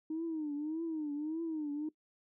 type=tone with vibrato; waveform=sine; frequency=310 Hz; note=D#4; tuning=6 cents flat; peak=-33 dBFS; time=0.1-1.89 s; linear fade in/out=5 ms; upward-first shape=triangle; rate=1.7 Hz; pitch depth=140 cents each way; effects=noise-tail reverb RT60 0.1 s tail -19 dB re dry + tanh soft clip ceiling -30 dBFS